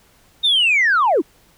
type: linear sweep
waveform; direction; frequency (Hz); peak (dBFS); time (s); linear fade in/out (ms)
sine; down; 3729 to 250.6; -11; 0.43-1.22; 20
effects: tanh soft clip ceiling -9 dBFS + pink hiss -54 dBFS RMS until 1.57 s